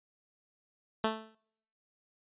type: tone with exponential decay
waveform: 10% pulse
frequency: 220 Hz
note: A3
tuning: in tune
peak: -17 dBFS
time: 1.04-1.35 s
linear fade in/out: 2 ms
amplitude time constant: 66 ms
effects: noise-tail reverb RT60 0.7 s tail -26 dB re dry + resampled to 8000 Hz